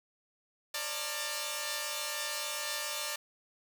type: tone cluster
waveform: 5% pulse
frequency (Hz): 547 / 594 / 892 / 950 / 1387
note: C#5 / D5 / A5 / A#5 / F6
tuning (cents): -23 / +20 / +23 / +33 / -12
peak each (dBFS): -32 / -26 / -29 / -33 / -31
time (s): 0.74-3.16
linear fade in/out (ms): 5
effects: none